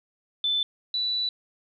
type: tone pair in turn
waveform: sine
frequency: 3520 / 3960 Hz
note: A7 / B7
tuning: 0 / +4 cents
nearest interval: major second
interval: 204 cents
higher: second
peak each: -22 / -24 dBFS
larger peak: first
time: 0.44-0.63 / 0.94-1.29 s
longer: second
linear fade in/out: 2 ms
effects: none